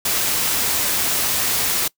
white noise, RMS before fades -20 dBFS, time 0.05-1.88 s, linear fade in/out 5 ms, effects noise-tail reverb RT60 0.1 s tail -23 dB re dry

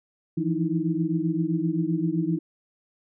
sine tone cluster, 163.8 / 171.5 / 307.1 / 327.4 Hz, E3 / F3 / D#4 / E4, -11 / -31 / -23 / -12 cents, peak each -28 dBFS, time 0.37-2.39 s, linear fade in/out 10 ms, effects none

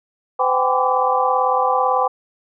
sine tone cluster, 509 / 767 / 805 / 1012 / 1162 Hz, C5 / G5 / G5 / B5 / D6, -48 / -38 / +46 / +42 / -19 cents, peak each -21 dBFS, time 0.39-2.08 s, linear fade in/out 10 ms, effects none

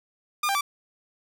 sawtooth tone with pitch steps, 1210 / 792 / 1161 Hz, D#6 / G5 / D6, -49 / +18 / -20 cents, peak -19 dBFS, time 0.43-0.61 s, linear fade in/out 5 ms, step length 60 ms, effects none

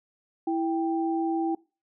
sine tone pair together, 329.6 / 786.6 Hz, E4 / G5, 0 / +6 cents, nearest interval octave + minor third, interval 1506 cents, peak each -25 / -30 dBFS, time 0.47-1.55 s, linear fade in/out 5 ms, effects noise-tail reverb RT60 0.3 s tail -22 dB re dry

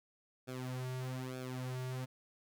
sawtooth tone with flanger, 128.2 Hz, C3, 35 cents flat, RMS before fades -41 dBFS, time 0.47-2.06 s, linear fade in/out 20 ms, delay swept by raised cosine 1 to 4 ms, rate 1.1 Hz, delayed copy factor -0.85, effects none

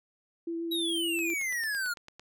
sine tone with vibrato, 334.1 Hz, E4, 23 cents sharp, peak -31 dBFS, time 0.47-1.34 s, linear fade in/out 5 ms, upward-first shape sine, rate 7.5 Hz, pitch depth 12 cents each way
square exponential sweep, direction down, 3898 to 1398 Hz, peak -30 dBFS, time 0.71-1.94 s, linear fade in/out 10 ms
click train, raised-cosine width 0.2 ms, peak -29 dBFS, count 10, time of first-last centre 1.19-2.196 s, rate 8.95 Hz
effects none

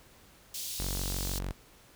pink high-pass noise, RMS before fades -38 dBFS, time 0.54-1.39 s, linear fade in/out 5 ms, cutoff 3600 Hz, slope 24 dB/octave
sawtooth tone, 46.63 Hz, F#1, 14 cents sharp, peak -29 dBFS, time 0.79-1.52 s, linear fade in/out 10 ms
effects pink hiss -58 dBFS RMS until 1.95 s

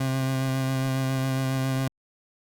30% pulse tone with vibrato, 132.4 Hz, C3, 21 cents sharp, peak -21 dBFS, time 0-1.88 s, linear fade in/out 5 ms, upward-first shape sine, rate 7.3 Hz, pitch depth 16 cents each way, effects Opus 48 kbps

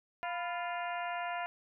harmonic tone with a mistuned harmonic, 349.2 Hz, F4, in tune, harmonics 2 / 3 / 4 / 5 / 6 / 7 / 8, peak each -37 / -41 / -43 / -45 / -47 / -48 / -49 dBFS, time 0.23-1.46 s, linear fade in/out 0 ms, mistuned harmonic 3, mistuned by -87 cents, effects none

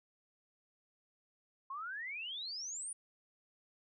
sine exponential sweep, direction up, 1046.5 to 9720 Hz, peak -40 dBFS, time 1.7-2.93 s, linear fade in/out 5 ms, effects none

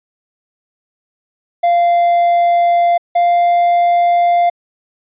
triangle tone pair in turn, 693 / 696.9 Hz, F5 / F5, -14 / -4 cents, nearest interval unison, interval 10 cents, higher second, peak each -7 dBFS, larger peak neither, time 1.63-2.98 / 3.15-4.5 s, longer neither, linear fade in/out 10 ms, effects resampled to 8000 Hz

